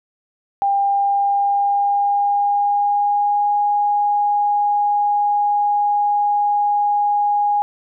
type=tone with pitch glide; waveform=sine; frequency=798 to 823.3 Hz; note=G5 to G#5; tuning=+31 to -15 cents; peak=-14 dBFS; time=0.62-7.62 s; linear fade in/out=0 ms; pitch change=+54 cents; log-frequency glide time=0.75-3.52 s; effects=none